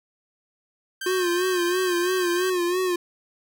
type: tone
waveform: sawtooth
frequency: 1568 Hz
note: G6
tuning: in tune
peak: -26 dBFS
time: 1.01-2.5 s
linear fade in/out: 5 ms
type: tone with vibrato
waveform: square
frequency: 359.4 Hz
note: F4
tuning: 50 cents sharp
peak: -22 dBFS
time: 1.06-2.96 s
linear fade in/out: 5 ms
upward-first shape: sine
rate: 3 Hz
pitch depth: 67 cents each way
effects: none